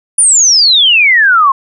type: exponential sweep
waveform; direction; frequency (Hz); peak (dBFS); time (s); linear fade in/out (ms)
sine; down; 9790 to 1048; -4; 0.18-1.52; 5
effects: none